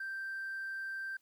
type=tone with hard clipping; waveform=triangle; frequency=1568 Hz; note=G6; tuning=in tune; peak=-37 dBFS; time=0-1.17 s; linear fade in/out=5 ms; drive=2 dB; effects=white hiss -75 dBFS RMS until 1.21 s